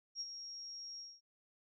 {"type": "tone with ADSR envelope", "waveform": "sine", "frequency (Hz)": 5588, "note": "F8", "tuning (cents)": 0, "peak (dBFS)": -37, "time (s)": [0.15, 1.21], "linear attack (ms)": 56, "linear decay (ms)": 38, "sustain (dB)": -8, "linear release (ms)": 220, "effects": []}